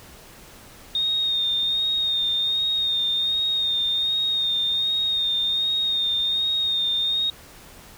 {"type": "tone with vibrato", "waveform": "sine", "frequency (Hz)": 3685, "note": "A#7", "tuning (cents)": -21, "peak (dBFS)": -20, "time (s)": [0.95, 7.3], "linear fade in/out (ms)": 2, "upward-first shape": "sine", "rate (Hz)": 1.3, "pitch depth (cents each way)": 28, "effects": ["pink hiss -46 dBFS RMS until 7.97 s"]}